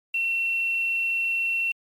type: tone with quantisation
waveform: sine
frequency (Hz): 2714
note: E7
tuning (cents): +50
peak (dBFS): -22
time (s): 0.14-1.72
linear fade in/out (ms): 5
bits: 8
effects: MP3 96 kbps